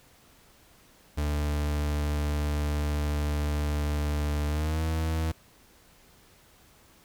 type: tone with pitch glide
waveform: 40% pulse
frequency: 73.9 to 80.12 Hz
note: D2 to E2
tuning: +11 to -49 cents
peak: -25 dBFS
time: 1.17-5.32 s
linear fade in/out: 10 ms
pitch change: +140 cents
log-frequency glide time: 4.48-4.82 s
effects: pink hiss -58 dBFS RMS until 7.04 s